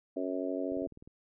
harmonic tone, 92.5 Hz, F#2, in tune, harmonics 3 / 4 / 5 / 6 / 7, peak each -35 / -39 / -40 / -39 / -39 dBFS, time 0.16-0.87 s, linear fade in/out 10 ms
click train, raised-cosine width 3 ms, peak -38 dBFS, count 8, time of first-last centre 0.72-1.075 s, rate 19.7 Hz
effects none

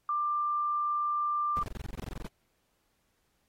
sine tone, 1187 Hz, D6, 18 cents sharp, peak -27 dBFS, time 0.09-1.63 s, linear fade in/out 2 ms
brown noise bursts, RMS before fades -37 dBFS, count 16, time 1.57-2.267 s, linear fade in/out 0 ms, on 22 ms, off 23 ms
effects pink hiss -75 dBFS RMS until 3.48 s + AAC 48 kbps

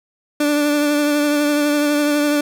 30% pulse tone with vibrato, 293.7 Hz, D4, in tune, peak -12 dBFS, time 0.4-2.41 s, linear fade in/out 5 ms, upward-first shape triangle, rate 12 Hz, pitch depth 26 cents each way, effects none

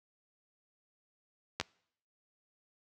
clicks, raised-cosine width 0.2 ms, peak -14 / -17 dBFS, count 2, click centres 1.6 / 1.612 s, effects noise-tail reverb RT60 0.7 s tail -25 dB re dry + high-pass 60 Hz 12 dB/octave

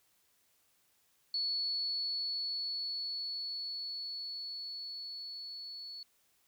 sine tone with level ramp, 4413 Hz, C#8, 9 cents flat, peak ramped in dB -31 to -43 dBFS, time 1.34-6.03 s, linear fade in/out 2 ms, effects white hiss -72 dBFS RMS until 6.47 s

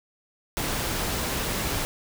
pink noise, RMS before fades -28 dBFS, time 0.57-1.85 s, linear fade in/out 0 ms, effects none

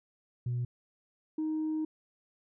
sine tone pair in turn, 122.1 / 312.1 Hz, B2 / D#4, -19 / +5 cents, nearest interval octave + major third, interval 1624 cents, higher second, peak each -28 dBFS, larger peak neither, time 0.46-0.65 / 1.38-1.85 s, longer second, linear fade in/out 5 ms, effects tanh soft clip ceiling -27 dBFS

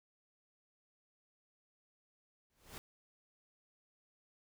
pink noise with exponential growth, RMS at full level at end -45 dBFS, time 2.5-2.78 s, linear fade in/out 0 ms, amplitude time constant 60 ms, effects none

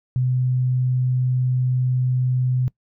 sine tone, 127 Hz, B2, 49 cents sharp, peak -17 dBFS, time 0.16-2.68 s, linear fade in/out 0 ms, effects noise-tail reverb RT60 0.1 s tail -22 dB re dry

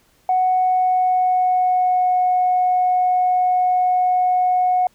sine tone with pitch glide, 740 to 730.7 Hz, F#5 to F#5, 0 to -22 cents, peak -13 dBFS, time 0.29-4.87 s, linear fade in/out 2 ms, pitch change -22 cents, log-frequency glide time 0.48-2.14 s, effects tanh soft clip ceiling -9 dBFS + pink hiss -58 dBFS RMS until 4.94 s

